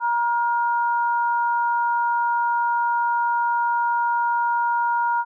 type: tone pair together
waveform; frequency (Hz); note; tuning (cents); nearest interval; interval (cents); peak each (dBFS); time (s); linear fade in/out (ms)
sine; 947.7 / 1420; A#5 / F6; +28 / +28; perfect fifth; 700; -19 / -26; 0-5.25; 50
effects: none